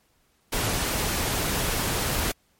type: noise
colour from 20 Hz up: pink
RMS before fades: -26 dBFS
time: 0.52-2.32 s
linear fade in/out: 10 ms
effects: pink hiss -66 dBFS RMS until 2.59 s + MP3 64 kbps